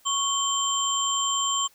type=tone cluster; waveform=sine; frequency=1110 / 3121 / 7380 Hz; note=C#6 / G7 / A#8; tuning=+2 / -8 / -18 cents; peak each=-27 dBFS; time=0.05-1.68 s; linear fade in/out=20 ms; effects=white hiss -59 dBFS RMS until 1.74 s